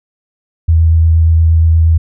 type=tone with vibrato; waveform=sine; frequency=81.5 Hz; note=E2; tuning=19 cents flat; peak=-5 dBFS; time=0.68-1.98 s; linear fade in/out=10 ms; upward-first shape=triangle; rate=8.5 Hz; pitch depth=17 cents each way; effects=none